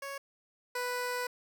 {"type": "tone pair in turn", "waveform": "15% pulse", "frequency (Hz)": [554.4, 494.2], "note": ["C#5", "B4"], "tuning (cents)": [0, 1], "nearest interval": "major second", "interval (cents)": 199, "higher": "first", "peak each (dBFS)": [-32, -26], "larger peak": "second", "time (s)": [[0.02, 0.18], [0.75, 1.27]], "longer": "second", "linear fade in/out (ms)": 5, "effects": []}